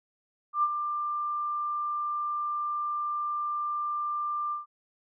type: tone with ADSR envelope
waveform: sine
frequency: 1189 Hz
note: D6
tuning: 21 cents sharp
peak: -20 dBFS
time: 0.53-4.66 s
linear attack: 100 ms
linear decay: 46 ms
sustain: -8 dB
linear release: 140 ms
effects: none